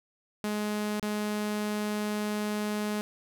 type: tone with dropouts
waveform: sawtooth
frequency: 210 Hz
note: G#3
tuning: 19 cents sharp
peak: -25 dBFS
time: 0.44-3.01 s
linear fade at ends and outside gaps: 0 ms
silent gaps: 0.997-1.028 s
effects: 10-bit